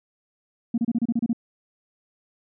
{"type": "tone bursts", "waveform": "sine", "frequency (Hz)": 233.1, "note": "A#3", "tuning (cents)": 0, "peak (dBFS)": -18, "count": 9, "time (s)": [0.74, 1.331], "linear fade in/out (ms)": 5, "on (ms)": 39, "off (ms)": 30, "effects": ["tanh soft clip ceiling -15 dBFS"]}